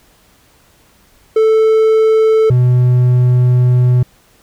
triangle tone pair in turn, 440 / 124.51 Hz, A4 / B2, 0 / +15 cents, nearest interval octave + minor seventh, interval 2185 cents, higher first, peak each -5 / -5 dBFS, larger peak neither, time 1.36-2.5 / 2.5-4.03 s, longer second, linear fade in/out 5 ms, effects pink hiss -50 dBFS RMS until 4.42 s

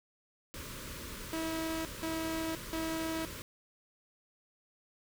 pink band-stop noise, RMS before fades -44 dBFS, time 0.54-3.42 s, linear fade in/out 0 ms, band 620 to 930 Hz, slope 96 dB/octave
sawtooth tone bursts, 323.1 Hz, E4, 35 cents flat, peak -30 dBFS, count 3, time 1.33-3.25 s, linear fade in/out 0 ms, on 520 ms, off 180 ms
effects none

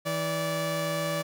sawtooth tone pair together, 161.8 / 579.4 Hz, E3 / D5, -32 / -24 cents, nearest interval octave + minor seventh, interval 2208 cents, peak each -28 / -25 dBFS, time 0.05-1.23 s, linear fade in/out 20 ms, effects none

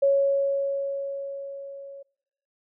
sine tone with level ramp, 554.4 Hz, C#5, in tune, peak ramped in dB -16 to -39 dBFS, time 0.02-2.03 s, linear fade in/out 10 ms, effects noise-tail reverb RT60 0.9 s tail -26 dB re dry

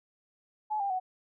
sine tone with pitch steps, 854 / 796.8 / 743.5 Hz, G#5 / G5 / F#5, +48 / +28 / +8 cents, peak -28 dBFS, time 0.7-1 s, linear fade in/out 20 ms, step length 100 ms, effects none

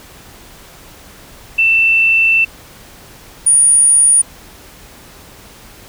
sine tone pair in turn, 2672 / 9522 Hz, E7 / D9, +23 / +23 cents, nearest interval octave + minor seventh, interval 2200 cents, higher second, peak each -8 / -6 dBFS, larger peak second, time 1.58-2.45 / 3.46-4.22 s, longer first, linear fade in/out 10 ms, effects pink hiss -39 dBFS RMS until 5.88 s

